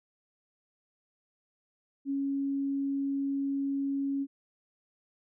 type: tone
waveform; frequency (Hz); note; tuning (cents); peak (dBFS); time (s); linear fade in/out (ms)
sine; 276.6; C#4; -4; -28; 2.05-4.27; 50
effects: none